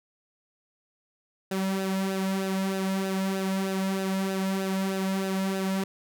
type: tone with flanger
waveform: sawtooth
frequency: 191.8 Hz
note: G3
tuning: 37 cents flat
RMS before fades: -28 dBFS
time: 1.51-5.84 s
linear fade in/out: 5 ms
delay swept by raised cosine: 0.9 to 2.6 ms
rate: 3.2 Hz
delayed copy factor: -0.6
effects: none